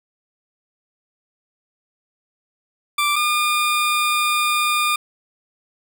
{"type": "tone pair in turn", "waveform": "20% pulse", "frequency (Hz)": [1174.7, 1209.8], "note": ["D6", "D#6"], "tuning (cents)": [0, -49], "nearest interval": "minor second", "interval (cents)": 51, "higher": "second", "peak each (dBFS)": -12, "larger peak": "neither", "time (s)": [[2.98, 3.16], [3.16, 4.96]], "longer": "second", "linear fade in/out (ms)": 5, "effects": []}